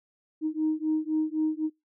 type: beating tone pair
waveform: sine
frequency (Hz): 310 / 313.9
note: D#4 / D#4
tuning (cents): -6 / +15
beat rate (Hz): 3.9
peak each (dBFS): -27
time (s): 0.41-1.7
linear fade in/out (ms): 50
effects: noise-tail reverb RT60 0.2 s tail -25 dB re dry + tanh soft clip ceiling -18 dBFS